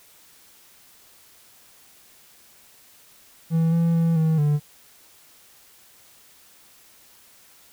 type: tone with pitch steps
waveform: triangle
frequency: 163.7 / 167.3 / 165.8 / 159.5 / 147.6 Hz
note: E3 / E3 / E3 / D#3 / D3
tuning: -12 / +26 / +10 / +43 / +9 cents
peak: -15 dBFS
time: 3.5-4.6 s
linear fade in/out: 50 ms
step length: 220 ms
effects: white hiss -53 dBFS RMS until 7.72 s